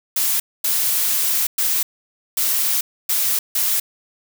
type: noise bursts at uneven times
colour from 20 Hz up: blue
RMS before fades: -19 dBFS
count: 6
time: 0.16-0.4 / 0.64-1.47 / 1.58-1.83 / 2.37-2.81 / 3.09-3.39 / 3.55-3.8 s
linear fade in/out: 5 ms
effects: none